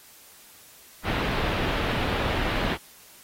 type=low-pass noise; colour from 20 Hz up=pink; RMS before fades=-27 dBFS; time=1.03-2.78 s; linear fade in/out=50 ms; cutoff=3600 Hz; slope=24 dB/octave; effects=white hiss -51 dBFS RMS until 3.23 s + AAC 48 kbps